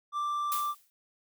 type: tone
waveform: triangle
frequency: 1177 Hz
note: D6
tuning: 3 cents sharp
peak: -27 dBFS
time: 0.12-0.75 s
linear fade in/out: 50 ms
type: noise with exponential decay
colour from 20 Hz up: blue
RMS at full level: -32 dBFS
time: 0.52-0.9 s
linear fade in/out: 0 ms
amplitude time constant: 82 ms
effects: none